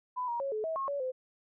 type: tone with pitch steps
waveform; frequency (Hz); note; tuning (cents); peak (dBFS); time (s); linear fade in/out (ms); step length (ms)
sine; 999 / 946 / 550 / 430.5 / 645 / 1083 / 567 / 514; B5 / A#5 / C#5 / A4 / E5 / C#6 / C#5 / C5; +20 / +25 / -14 / -38 / -38 / -41 / +39 / -31; -31; 0.16-1.12; 20; 120
effects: none